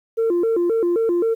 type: tone with vibrato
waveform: sine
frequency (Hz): 397.2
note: G4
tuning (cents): +23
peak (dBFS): -14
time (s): 0.17-1.35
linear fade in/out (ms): 20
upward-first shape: square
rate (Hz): 3.8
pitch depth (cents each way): 230
effects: tanh soft clip ceiling -14 dBFS + 9-bit